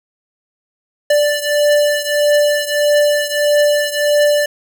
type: beating tone pair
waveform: square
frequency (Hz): 587.3 / 588.9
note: D5 / D5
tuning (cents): 0 / +5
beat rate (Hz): 1.6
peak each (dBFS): -14 / -17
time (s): 1.1-4.46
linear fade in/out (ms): 5
effects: none